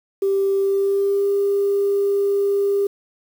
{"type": "tone with pitch glide", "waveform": "sine", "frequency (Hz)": [392, 400.5], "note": ["G4", "G4"], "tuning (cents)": [0, 37], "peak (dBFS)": -15, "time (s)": [0.22, 2.87], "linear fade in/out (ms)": 5, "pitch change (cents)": 37, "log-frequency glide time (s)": [0.62, 1.27], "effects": ["tanh soft clip ceiling -11 dBFS", "7-bit"]}